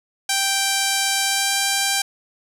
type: tone with pitch glide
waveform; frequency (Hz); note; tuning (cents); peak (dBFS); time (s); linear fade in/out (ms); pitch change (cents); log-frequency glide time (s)
5% pulse; 784 to 789; G5 to G5; 0 to +11; -6; 0.29-2.02; 5; +11; 1.24-1.55
effects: none